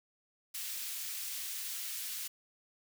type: high-pass noise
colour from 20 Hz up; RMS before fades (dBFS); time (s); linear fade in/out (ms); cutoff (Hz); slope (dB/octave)
white; -40; 0.54-2.28; 10; 2200; 12
effects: none